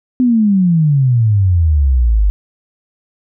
sine exponential sweep, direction down, 257.1 to 48.4 Hz, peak -8 dBFS, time 0.2-2.3 s, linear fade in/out 0 ms, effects none

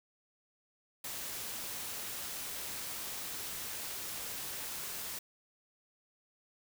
white noise, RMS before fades -41 dBFS, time 1.04-5.19 s, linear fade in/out 5 ms, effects none

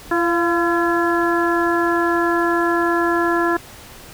harmonic tone with a mistuned harmonic, 340 Hz, F4, 46 cents flat, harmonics 1 / 2 / 3 / 4 / 5, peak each -18 / -24 / -23 / -24 / -23 dBFS, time 0.11-3.57 s, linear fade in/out 5 ms, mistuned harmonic 2, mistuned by +33 cents, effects pink hiss -40 dBFS RMS until 4.13 s

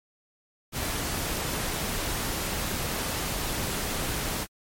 pink noise, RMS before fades -30 dBFS, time 0.72-4.47 s, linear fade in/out 50 ms, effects MP3 64 kbps

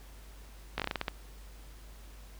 slowing click train, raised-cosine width 0.3 ms, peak -15 dBFS, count 9, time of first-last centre 0.78-1.082 s, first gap 17 ms, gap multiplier 1.22, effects added 50 Hz sine -48 dBFS peak until 2.39 s + pink hiss -57 dBFS RMS until 2.39 s

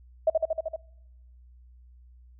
sine tone with echo, 640 Hz, D#5, 49 cents sharp, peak -17 dBFS, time 0.27-0.3 s, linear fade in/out 5 ms, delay 77 ms, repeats 6, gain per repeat -2 dB, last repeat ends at 0.762 s, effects noise-tail reverb RT60 0.9 s tail -25 dB re dry + added 61 Hz sine -50 dBFS peak until 2.39 s

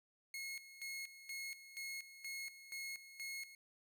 sawtooth tone with tremolo, 2167 Hz, C#7, 40 cents flat, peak -40 dBFS, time 0.34-3.55 s, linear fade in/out 2 ms, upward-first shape square, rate 2.1 Hz, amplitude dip 75%, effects none

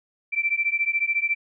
sine beating tone pair, 2333 / 2347 Hz, D7 / D7, -12 / -2 cents, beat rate 14 Hz, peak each -24 dBFS, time 0.32-1.35 s, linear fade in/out 20 ms, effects none

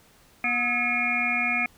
harmonic tone with a mistuned harmonic, 241.4 Hz, B3, 39 cents flat, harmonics 1 / 3 / 5 / 7 / 9 / 10, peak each -33 / -32 / -34 / -36 / -26 / -26 dBFS, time 0.44-1.66 s, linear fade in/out 2 ms, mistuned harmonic 5, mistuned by +90 cents, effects pink hiss -57 dBFS RMS until 1.77 s

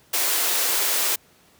white high-pass noise, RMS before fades -22 dBFS, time 0.13-1.16 s, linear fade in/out 10 ms, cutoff 310 Hz, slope 48 dB/octave, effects pink hiss -56 dBFS RMS until 1.59 s + high-pass 80 Hz 12 dB/octave

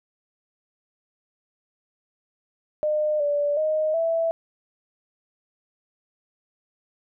sine tone with pitch steps, 607 / 581 / 621 / 660 Hz, D#5 / D5 / D#5 / E5, -43 / -19 / -3 / +2 cents, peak -20 dBFS, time 2.83-4.31 s, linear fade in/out 0 ms, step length 370 ms, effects none

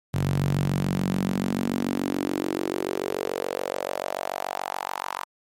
sawtooth tone with high-pass filter sweep, 46.93 Hz, F#1, 25 cents sharp, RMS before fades -27 dBFS, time 0.13-5.25 s, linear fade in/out 20 ms, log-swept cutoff 120 to 1000 Hz, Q 3.8, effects MP3 64 kbps

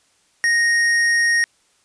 sine tone with hard clipping, 1864.7 Hz, A#6, in tune, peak -16 dBFS, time 0.44-1.44 s, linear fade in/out 0 ms, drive 12 dB, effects white hiss -60 dBFS RMS until 1.84 s + resampled to 22050 Hz

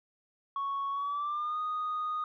sine tone with pitch glide, 1109 to 1237.6 Hz, C#6 to D#6, 0 to -10 cents, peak -29 dBFS, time 0.56-2.24 s, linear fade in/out 2 ms, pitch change +190 cents, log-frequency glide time 0.91-1.59 s, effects tanh soft clip ceiling -28 dBFS

